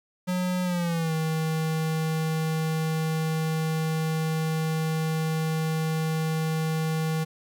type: tone with pitch glide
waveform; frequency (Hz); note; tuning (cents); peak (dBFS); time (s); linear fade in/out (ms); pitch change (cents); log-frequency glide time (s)
square; 181.6 to 159.01; F#3 to D#3; -32 to +38; -25; 0.27-7.25; 20; -230; 0.64-1.13
effects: 10-bit